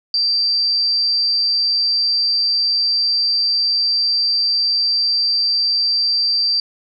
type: tone with amplitude modulation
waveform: sine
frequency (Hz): 4699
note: D8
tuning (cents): 0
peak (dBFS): -12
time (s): 0.14-6.6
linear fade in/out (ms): 2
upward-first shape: sine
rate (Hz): 180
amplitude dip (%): 45
effects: none